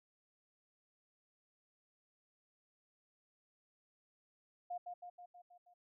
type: tone with echo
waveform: sine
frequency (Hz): 710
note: F5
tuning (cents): +28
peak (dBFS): -39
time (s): 4.7-4.78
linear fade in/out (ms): 10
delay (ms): 160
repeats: 6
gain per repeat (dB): -4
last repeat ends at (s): 5.74
effects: none